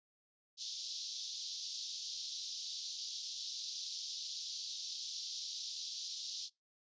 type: band-pass noise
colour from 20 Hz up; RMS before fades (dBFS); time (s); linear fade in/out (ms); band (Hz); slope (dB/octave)
white; -44; 0.57-6.5; 50; 3500 to 5900; 48
effects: noise-tail reverb RT60 0.2 s tail -23 dB re dry + resampled to 16000 Hz